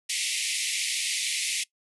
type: band-pass noise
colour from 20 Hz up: pink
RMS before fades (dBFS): -29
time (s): 0.09-1.64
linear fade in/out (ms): 10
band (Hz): 2000 to 11000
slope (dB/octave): 96
effects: noise-tail reverb RT60 0.1 s tail -21 dB re dry